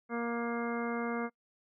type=harmonic tone; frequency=235 Hz; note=A#3; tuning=14 cents sharp; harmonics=1 / 2 / 3 / 4 / 5 / 6 / 7 / 9; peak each=-35 / -37 / -42 / -45 / -42 / -44 / -47 / -45 dBFS; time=0.09-1.3 s; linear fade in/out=50 ms; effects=noise-tail reverb RT60 0.1 s tail -25 dB re dry